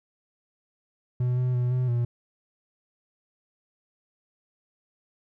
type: tone with pitch steps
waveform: triangle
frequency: 124.2 / 126 / 123.3 / 126.6 / 119.8 Hz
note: B2 / B2 / B2 / B2 / A#2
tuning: +10 / +35 / -2 / +43 / +48 cents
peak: -20 dBFS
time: 1.2-2.05 s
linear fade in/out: 5 ms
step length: 170 ms
effects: none